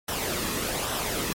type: noise with flanger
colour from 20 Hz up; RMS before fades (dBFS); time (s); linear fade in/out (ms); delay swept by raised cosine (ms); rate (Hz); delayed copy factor
pink; -29; 0.08-1.33; 5; 0.43 to 1.37; 1.2; -0.5
effects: MP3 64 kbps